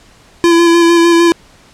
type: tone with vibrato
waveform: square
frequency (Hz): 338.9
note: E4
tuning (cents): +48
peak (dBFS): -6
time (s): 0.44-1.32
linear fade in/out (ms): 0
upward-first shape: square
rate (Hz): 6.6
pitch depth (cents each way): 17
effects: pink hiss -44 dBFS RMS until 1.73 s + low-pass 8000 Hz 12 dB/octave